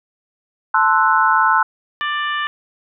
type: chord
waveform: sine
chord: F# half-diminished seventh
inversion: first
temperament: equal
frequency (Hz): 880 / 1046.5 / 1318.5 / 1480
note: A5 / C6 / E6 / F#6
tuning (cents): 0 / 0 / 0 / 0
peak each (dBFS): -17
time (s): 0.74-1.63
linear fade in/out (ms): 5
type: harmonic tone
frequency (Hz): 591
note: D5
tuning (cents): +11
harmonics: 2 / 3 / 4 / 5 / 6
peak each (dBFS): -22 / -22 / -34 / -28 / -36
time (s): 2.01-2.47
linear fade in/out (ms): 0
effects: none